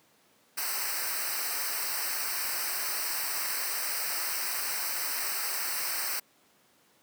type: noise with comb filter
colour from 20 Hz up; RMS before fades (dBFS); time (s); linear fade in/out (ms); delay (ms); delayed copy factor
white; -32; 0.57-6.2; 10; 0.29; -0.95
effects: pink hiss -64 dBFS RMS until 7.02 s + high-pass 200 Hz 12 dB/octave